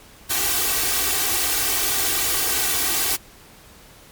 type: noise with comb filter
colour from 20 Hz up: white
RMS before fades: -21 dBFS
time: 0.29-3.17 s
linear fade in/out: 20 ms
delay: 2.6 ms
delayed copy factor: +0.9
effects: pink hiss -47 dBFS RMS until 4.11 s + MP3 96 kbps